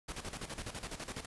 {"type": "noise with tremolo", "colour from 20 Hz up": "pink", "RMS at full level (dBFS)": -41, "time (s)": [0.08, 1.26], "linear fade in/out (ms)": 10, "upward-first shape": "square", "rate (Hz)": 12, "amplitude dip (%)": 70, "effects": ["resampled to 24000 Hz"]}